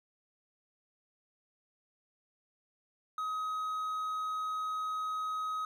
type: tone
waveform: triangle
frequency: 1265 Hz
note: D#6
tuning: 28 cents sharp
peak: -31 dBFS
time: 3.18-5.65 s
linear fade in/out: 2 ms
effects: none